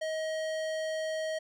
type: tone with hard clipping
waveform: sine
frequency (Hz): 632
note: D#5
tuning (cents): +27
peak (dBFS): -33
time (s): 0.01-1.39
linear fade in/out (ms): 10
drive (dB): 17
effects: none